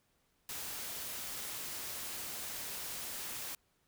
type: noise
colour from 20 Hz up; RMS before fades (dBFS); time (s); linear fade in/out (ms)
white; -42; 0.49-3.55; 2
effects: pink hiss -75 dBFS RMS until 3.87 s